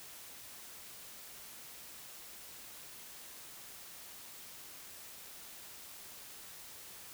silence, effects white hiss -51 dBFS RMS until 7.13 s

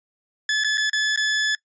sawtooth tone with dropouts, 1723 Hz, A6, 37 cents flat, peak -15 dBFS, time 0.49-1.55 s, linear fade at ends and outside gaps 2 ms, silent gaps 0.638-0.645 / 0.774-0.779 / 0.897-0.931 / 1.161-1.174 s, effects noise-tail reverb RT60 0.1 s tail -22 dB re dry + resampled to 16000 Hz

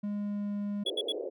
triangle tone with pitch glide, 205.6 to 204.2 Hz, G#3 to G#3, -17 to -29 cents, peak -29 dBFS, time 0.03-0.84 s, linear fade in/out 10 ms, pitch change -12 cents, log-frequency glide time 0.14-0.55 s
white band-pass noise, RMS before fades -37 dBFS, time 0.85-1.3 s, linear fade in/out 20 ms, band 340 to 550 Hz, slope 48 dB/octave
triangle tone bursts, 3371 Hz, G#7, 25 cents sharp, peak -27 dBFS, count 3, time 0.86-1.123 s, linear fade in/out 5 ms, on 41 ms, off 70 ms
effects none

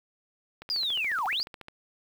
click train, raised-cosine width 0.3 ms, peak -26 dBFS, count 16, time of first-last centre 0.62-1.684 s, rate 14.1 Hz
sine linear two-way sweep, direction down then up, 5000 to 721 to 5000 Hz, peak -26 dBFS, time 0.7-1.43 s, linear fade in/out 0 ms, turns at 1.26 s
effects 8-bit

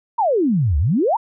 sine exponential two-way sweep, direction down then up, 987.8 to 67.1 to 987.8 Hz, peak -14 dBFS, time 0.18-1.17 s, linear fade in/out 10 ms, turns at 0.78 s, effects none

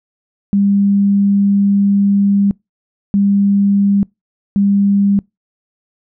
sine tone bursts at uneven times, 200 Hz, G3, 35 cents sharp, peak -9 dBFS, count 3, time 0.53-2.51 / 3.14-4.03 / 4.56-5.19 s, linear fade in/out 0 ms, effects noise-tail reverb RT60 0.2 s tail -26 dB re dry

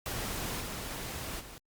pink noise with level steps, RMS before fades -36 / -39 / -48 dBFS, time 0.06-1.58 s, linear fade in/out 0 ms, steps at 0.6 / 1.39 s, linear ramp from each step 20 ms, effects Opus 48 kbps

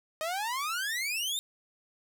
sawtooth exponential sweep, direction up, 613 to 3724 Hz, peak -27 dBFS, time 0.21-1.39 s, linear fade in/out 0 ms, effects none

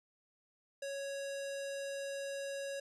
square tone with low-pass filter, 554.4 Hz, C#5, in tune, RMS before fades -41 dBFS, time 0.82-2.8 s, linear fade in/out 5 ms, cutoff 8400 Hz, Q 1.5, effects none

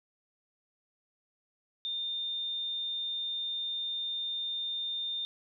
sine tone, 3620 Hz, A7, 48 cents sharp, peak -32 dBFS, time 1.85-5.25 s, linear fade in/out 0 ms, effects none

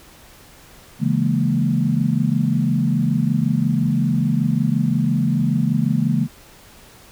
sine chord, A# half-diminished seventh, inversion first, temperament equal, 138.59 / 164.81 / 207.7 / 233.1 Hz, C#3 / E3 / G#3 / A#3, 0 / 0 / 0 / 0 cents, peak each -21 / -21 / -22 / -21 dBFS, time 0.99-6.28 s, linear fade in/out 50 ms, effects pink hiss -46 dBFS RMS until 7.11 s

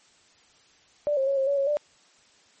sine tone with pitch steps, 588 / 536 / 552 / 536 / 564 / 551 / 591 Hz, D5 / C5 / C#5 / C5 / C#5 / C#5 / D5, +2 / +42 / -7 / +42 / +30 / -11 / +11 cents, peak -21 dBFS, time 1.07-1.77 s, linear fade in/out 0 ms, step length 100 ms, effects white hiss -59 dBFS RMS until 2.6 s + MP3 32 kbps

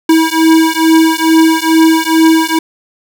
square beating tone pair, 321.5 / 323.8 Hz, E4 / E4, -43 / -31 cents, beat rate 2.3 Hz, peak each -10 dBFS, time 0.09-2.59 s, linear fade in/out 5 ms, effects none

